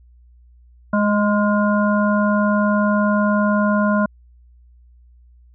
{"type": "harmonic tone with a mistuned harmonic", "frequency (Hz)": 207.7, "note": "G#3", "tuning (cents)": 0, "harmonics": [1, 3, 5, 7], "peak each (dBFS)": [-16, -21, -23, -24], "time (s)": [0.93, 4.06], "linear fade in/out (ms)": 5, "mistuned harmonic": 7, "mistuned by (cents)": -36, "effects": ["added 60 Hz sine -46 dBFS peak until 5.54 s"]}